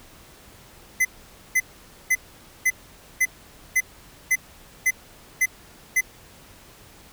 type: tone bursts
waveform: square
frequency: 2033 Hz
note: B6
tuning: 50 cents sharp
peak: -17 dBFS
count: 10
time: 1-6.01 s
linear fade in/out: 10 ms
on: 51 ms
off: 500 ms
effects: pink hiss -49 dBFS RMS until 7.12 s